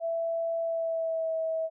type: tone with pitch glide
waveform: sine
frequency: 664 to 646.2 Hz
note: E5 to E5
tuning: +12 to -35 cents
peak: -27 dBFS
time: 0-1.7 s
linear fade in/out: 50 ms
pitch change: -47 cents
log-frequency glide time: 0.61-1.35 s
effects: none